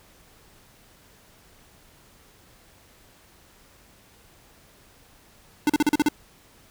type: tone bursts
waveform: square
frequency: 298.1 Hz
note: D4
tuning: 26 cents sharp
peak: -17 dBFS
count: 7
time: 5.67-6.086 s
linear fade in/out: 2 ms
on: 26 ms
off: 39 ms
effects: pink hiss -55 dBFS RMS until 6.7 s